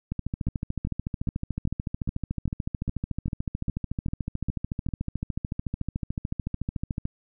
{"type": "two click trains", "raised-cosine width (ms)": 5, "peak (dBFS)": [-17, -16], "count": [12, 96], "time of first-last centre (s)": [[0.47, 4.888], [0.12, 7.054]], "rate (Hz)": [2.49, 13.7], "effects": []}